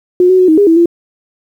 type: tone with pitch steps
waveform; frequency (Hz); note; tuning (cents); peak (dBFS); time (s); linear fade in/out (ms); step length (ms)
sine; 360.4 / 372.3 / 367.4 / 315.1 / 406.4 / 327.6 / 341.2; F#4 / F#4 / F#4 / D#4 / G#4 / E4 / F4; -45 / +11 / -12 / +22 / -38 / -11 / -40; -4; 0.2-0.858; 2; 94
effects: 7-bit